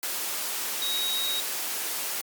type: tone in noise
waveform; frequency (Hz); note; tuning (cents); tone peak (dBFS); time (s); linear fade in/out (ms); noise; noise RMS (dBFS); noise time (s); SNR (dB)
sine; 3797; A#7; +31; -27; 0.82-1.4; 0; white; -31; 0.03-2.21; +1
effects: high-pass 300 Hz 12 dB/octave + Opus 48 kbps